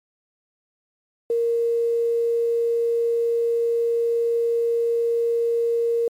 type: tone with quantisation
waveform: sine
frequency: 466.2 Hz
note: A#4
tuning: in tune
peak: -18 dBFS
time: 1.3-6.08 s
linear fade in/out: 2 ms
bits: 8
effects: MP3 64 kbps